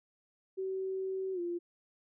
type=tone with pitch glide; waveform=sine; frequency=380.5 to 346.9 Hz; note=F#4 to F4; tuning=+48 to -12 cents; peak=-33 dBFS; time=0.57-1.59 s; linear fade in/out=20 ms; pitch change=-160 cents; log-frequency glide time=1.33-1.4 s; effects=none